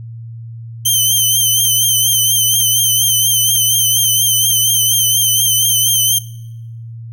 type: tone with vibrato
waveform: 10% pulse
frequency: 3100 Hz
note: G7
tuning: 20 cents flat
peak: -3 dBFS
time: 0.85-6.19 s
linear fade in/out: 10 ms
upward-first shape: triangle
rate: 4.2 Hz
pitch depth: 62 cents each way
effects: noise-tail reverb RT60 0.9 s tail -21 dB re dry + added 115 Hz sine -27 dBFS peak until 7.12 s